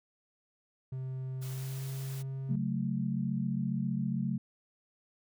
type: tone with pitch glide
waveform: triangle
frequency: 130.6 to 134.12 Hz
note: C3 to C3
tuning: -3 to +43 cents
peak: -33 dBFS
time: 0.92-2.56 s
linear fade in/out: 5 ms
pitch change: +46 cents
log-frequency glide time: 1.44-1.84 s
type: noise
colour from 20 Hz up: white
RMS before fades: -49 dBFS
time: 1.41-2.23 s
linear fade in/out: 20 ms
type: chord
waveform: sine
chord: F# minor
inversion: second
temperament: equal with one note detuned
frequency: 137.87 / 185 / 220 Hz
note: C#3 / F#3 / A3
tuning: -9 / 0 / 0 cents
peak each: -34 dBFS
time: 2.49-4.38 s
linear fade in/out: 10 ms
effects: none